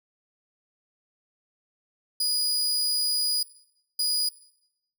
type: tone bursts at uneven times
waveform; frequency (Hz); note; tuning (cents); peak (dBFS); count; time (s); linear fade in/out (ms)
sawtooth; 4915; D#8; -22; -20; 2; 2.2-3.43 / 3.99-4.29; 5
effects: noise-tail reverb RT60 0.8 s tail -20 dB re dry